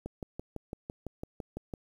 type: click train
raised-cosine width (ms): 2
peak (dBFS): -24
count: 11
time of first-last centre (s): 0.06-1.738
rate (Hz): 5.96
effects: 9-bit